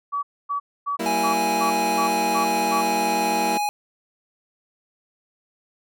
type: tone bursts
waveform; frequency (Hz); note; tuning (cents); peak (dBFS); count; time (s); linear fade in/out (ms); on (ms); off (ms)
sine; 1141; C#6; +50; -22; 8; 0.12-2.82; 20; 110; 260
type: chord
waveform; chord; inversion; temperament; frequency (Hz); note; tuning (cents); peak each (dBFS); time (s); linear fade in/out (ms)
20% pulse; E diminished; first; equal with one note detuned; 192.74 / 233.1 / 329.6; G3 / Bb3 / E4; -29 / 0 / 0; -26 / -23 / -23; 0.99-3.58; 10
type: tone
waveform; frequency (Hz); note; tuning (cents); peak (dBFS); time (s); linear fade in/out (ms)
square; 830.6; G#5; 0; -22; 1.06-3.69; 0
effects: none